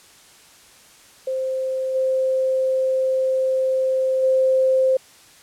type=tone with level steps; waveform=sine; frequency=523.3 Hz; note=C5; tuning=in tune; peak=-21 / -17 / -14 dBFS; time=1.27-4.97 s; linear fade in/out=5 ms; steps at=1.94 / 4.22 s; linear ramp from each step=20 ms; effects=white hiss -49 dBFS RMS until 5.42 s + low-pass 10000 Hz 12 dB/octave